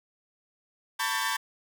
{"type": "tone cluster", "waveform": "sawtooth", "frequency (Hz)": [897, 996, 1126, 1588, 1785], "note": ["A5", "B5", "C#6", "G6", "A6"], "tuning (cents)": [33, 14, 27, 22, 24], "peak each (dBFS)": -30, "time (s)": [0.99, 1.37], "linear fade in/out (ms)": 10, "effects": []}